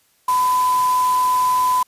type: tone in noise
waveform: sine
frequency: 1005 Hz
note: B5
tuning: 30 cents sharp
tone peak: -14 dBFS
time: 0.28-1.83 s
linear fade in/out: 5 ms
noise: white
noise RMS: -31 dBFS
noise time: 0.28-1.83 s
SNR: +14 dB
effects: white hiss -60 dBFS RMS until 1.87 s + resampled to 32000 Hz